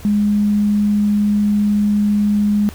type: tone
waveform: sine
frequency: 207.1 Hz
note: G#3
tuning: 5 cents flat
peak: -12 dBFS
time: 0.05-2.69 s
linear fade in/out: 0 ms
effects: added 77 Hz sine -36 dBFS peak until 2.74 s + pink hiss -40 dBFS RMS until 2.74 s